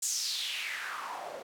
white noise with band-pass filter sweep, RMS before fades -36 dBFS, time 0.02-1.43 s, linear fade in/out 10 ms, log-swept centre 7600 to 510 Hz, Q 3.9, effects none

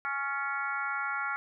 harmonic tone with a mistuned harmonic, 277.5 Hz, C#4, 2 cents sharp, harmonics 3 / 4 / 5 / 6 / 7 / 8, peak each -39 / -39 / -32 / -42 / -43 / -40 dBFS, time 0.05-1.36 s, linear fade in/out 0 ms, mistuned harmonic 6, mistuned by +42 cents, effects none

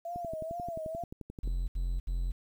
sine tone with vibrato, 666 Hz, E5, 18 cents sharp, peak -35 dBFS, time 0.05-1.04 s, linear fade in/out 5 ms, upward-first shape sine, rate 2.2 Hz, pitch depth 100 cents each way
click train, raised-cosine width 3 ms, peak -29 dBFS, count 16, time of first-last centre 0.16-1.476 s, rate 11.4 Hz
triangle tone bursts, 43.65 Hz, F1, in tune, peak -27 dBFS, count 3, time 1.43-2.32 s, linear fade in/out 10 ms, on 250 ms, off 70 ms
effects 10-bit

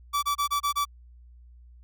45% pulse tone bursts, 1155 Hz, D6, 29 cents flat, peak -23 dBFS, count 6, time 0.13-0.853 s, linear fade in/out 20 ms, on 98 ms, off 27 ms, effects added 60 Hz sine -48 dBFS peak until 1.83 s

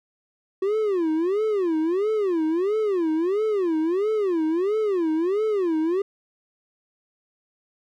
triangle tone with vibrato, 370 Hz, F#4, in tune, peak -18 dBFS, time 0.62-6.02 s, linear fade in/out 5 ms, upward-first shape sine, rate 1.5 Hz, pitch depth 290 cents each way, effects none

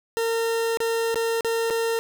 40% pulse tone with dropouts, 457.3 Hz, A#4, 33 cents flat, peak -21 dBFS, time 0.17-1.99 s, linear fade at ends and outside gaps 0 ms, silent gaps 0.772-0.803 / 1.144-1.157 / 1.408-1.447 / 1.701-1.706 s, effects none

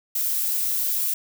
violet noise, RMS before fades -24 dBFS, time 0.15-1.14 s, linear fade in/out 5 ms, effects none

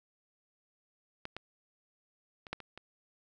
clicks, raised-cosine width 0.3 ms, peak -23 / -24 / -30 / -19 / -30 / -30 dBFS, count 6, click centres 1.254 / 1.366 / 2.468 / 2.53 / 2.603 / 2.776 s, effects none

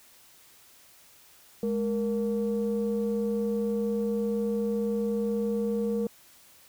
sine tone pair together, 209.9 / 468 Hz, G#3 / A#4, +19 / +7 cents, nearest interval octave + major second, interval 1388 cents, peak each -27 dBFS, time 1.63-6.07 s, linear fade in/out 2 ms, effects tanh soft clip ceiling -20 dBFS + white hiss -56 dBFS RMS until 6.68 s

